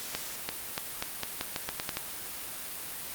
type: accelerating click train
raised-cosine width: 0.2 ms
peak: -13 dBFS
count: 11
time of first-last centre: 0.15-1.97 s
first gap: 340 ms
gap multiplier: 0.85
effects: white hiss -39 dBFS RMS until 3.14 s + Opus 48 kbps